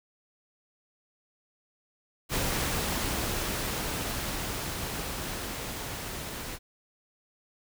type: noise with level ramp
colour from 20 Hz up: pink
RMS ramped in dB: -29 to -38 dBFS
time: 2.29-6.59 s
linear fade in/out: 50 ms
effects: none